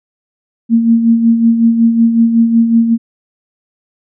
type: tone with tremolo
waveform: sine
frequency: 229.9 Hz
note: A#3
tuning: 24 cents flat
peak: -4 dBFS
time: 0.69-2.98 s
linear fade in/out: 50 ms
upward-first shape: sine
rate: 5.4 Hz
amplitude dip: 55%
effects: none